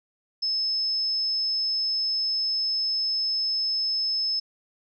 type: tone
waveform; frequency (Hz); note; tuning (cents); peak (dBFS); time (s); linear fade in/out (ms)
sine; 5220; E8; -18; -23; 0.42-4.4; 10
effects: none